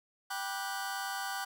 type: chord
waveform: sawtooth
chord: G major seventh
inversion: none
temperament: just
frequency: 784 / 980 / 1176 / 1470 Hz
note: G5 / B5 / D6 / F#6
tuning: 0 / -14 / +2 / -12 cents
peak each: -34 / -40 / -39 / -36 dBFS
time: 0.3-1.45 s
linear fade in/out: 10 ms
effects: none